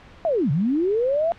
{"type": "linear two-way sweep", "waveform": "sine", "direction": "down then up", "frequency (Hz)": [692, 127.9, 692], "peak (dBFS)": -18, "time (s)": [0.25, 1.32], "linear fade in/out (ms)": 0, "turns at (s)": 0.51, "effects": ["pink hiss -47 dBFS RMS until 1.38 s", "low-pass 3000 Hz 12 dB/octave"]}